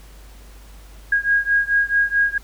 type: beating tone pair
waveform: sine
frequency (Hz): 1635 / 1639.6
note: G#6 / G#6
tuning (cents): -28 / -23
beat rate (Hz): 4.6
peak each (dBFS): -18 / -19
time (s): 1.12-2.38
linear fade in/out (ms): 5
effects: added 50 Hz sine -40 dBFS peak until 2.43 s + pink hiss -49 dBFS RMS until 2.43 s